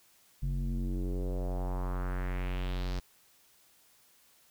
square tone with low-pass filter sweep, 45.58 Hz, F#1, 25 cents flat, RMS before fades -33 dBFS, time 0.42-3 s, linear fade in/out 10 ms, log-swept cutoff 150 to 5200 Hz, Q 2.5, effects white hiss -64 dBFS RMS until 4.5 s

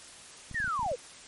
clicks, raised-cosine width 5 ms, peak -31 dBFS, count 9, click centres 0.513 / 0.545 / 0.602 / 0.644 / 0.678 / 0.794 / 0.83 / 0.863 / 0.916 s
sine linear sweep, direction down, 1931 to 441.3 Hz, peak -28 dBFS, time 0.54-0.96 s, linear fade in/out 20 ms
effects white hiss -49 dBFS RMS until 1.27 s + MP3 48 kbps

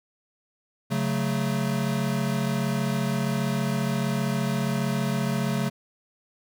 square chord, F# minor, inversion second, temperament equal, 138.59 / 185 / 220 Hz, C#3 / F#3 / A3, 0 / 0 / 0 cents, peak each -28 / -30 / -29 dBFS, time 0.9-5.7 s, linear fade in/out 20 ms, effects none

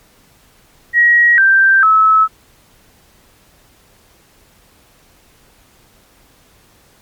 sine tone with pitch steps, 1900 / 1570.3 / 1297.7 Hz, A#6 / G6 / E6, +33 / +3 / -28 cents, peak -6 dBFS, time 0.93-2.28 s, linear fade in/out 50 ms, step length 450 ms, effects pink hiss -50 dBFS RMS until 7.01 s + MP3 96 kbps

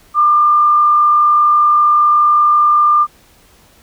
sine tone with frequency modulation, 1196 Hz, D6, 31 cents sharp, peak -7 dBFS, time 0.14-3.07 s, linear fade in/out 50 ms, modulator 45.1 Hz, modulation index 0.28, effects pink hiss -48 dBFS RMS until 3.82 s

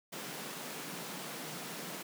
pink high-pass noise, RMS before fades -43 dBFS, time 0.12-2.03 s, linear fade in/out 10 ms, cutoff 140 Hz, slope 96 dB/octave, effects none

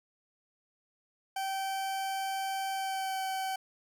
40% pulse tone with pitch glide, 774 to 764.7 Hz, G5 to G5, -22 to -43 cents, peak -31 dBFS, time 1.36-3.56 s, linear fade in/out 5 ms, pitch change -21 cents, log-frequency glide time 2.72-3.23 s, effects none

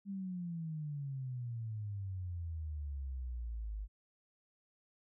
sine exponential sweep, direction down, 201.3 to 49.77 Hz, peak -38 dBFS, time 0.05-3.88 s, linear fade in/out 50 ms, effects none

